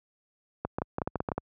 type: clicks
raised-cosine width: 1 ms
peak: -15 dBFS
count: 11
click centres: 0.65 / 0.785 / 0.819 / 0.984 / 1.018 / 1.075 / 1.157 / 1.204 / 1.288 / 1.318 / 1.38 s
effects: high-pass 60 Hz 12 dB/octave